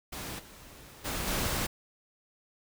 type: noise with level steps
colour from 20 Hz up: pink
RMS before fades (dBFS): -39 / -51 / -34 / -31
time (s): 0.12-1.67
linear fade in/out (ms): 10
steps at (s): 0.38 / 1.04 / 1.26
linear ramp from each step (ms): 20
effects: none